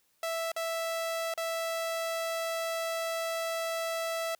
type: tone with dropouts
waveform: sawtooth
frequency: 659.3 Hz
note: E5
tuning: in tune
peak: -27 dBFS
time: 0.23-4.35 s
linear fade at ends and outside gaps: 2 ms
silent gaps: 0.518-0.563 / 1.339-1.376 s
effects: white hiss -71 dBFS RMS until 4.39 s